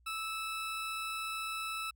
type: tone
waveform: 20% pulse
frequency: 1311 Hz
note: E6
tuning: 10 cents flat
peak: -31 dBFS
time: 0.06-1.91 s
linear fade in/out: 10 ms
effects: added 60 Hz sine -63 dBFS peak until 1.95 s